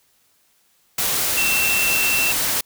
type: tone in noise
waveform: sine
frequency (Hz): 2691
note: E7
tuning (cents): +35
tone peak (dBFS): -19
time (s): 1.37-2.32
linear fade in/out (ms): 5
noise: white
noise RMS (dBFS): -21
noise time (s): 0.98-2.61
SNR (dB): -1
effects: white hiss -61 dBFS RMS until 2.65 s